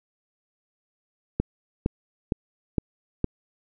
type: click train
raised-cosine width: 3 ms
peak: -9 dBFS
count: 5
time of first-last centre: 1.4-3.243 s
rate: 2.17 Hz
effects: none